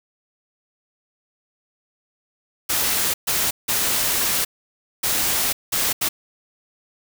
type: noise bursts at uneven times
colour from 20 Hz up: white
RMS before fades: -21 dBFS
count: 6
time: 2.69-3.14 / 3.27-3.51 / 3.68-4.45 / 5.03-5.53 / 5.72-5.93 / 6.01-6.09 s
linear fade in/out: 10 ms
effects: none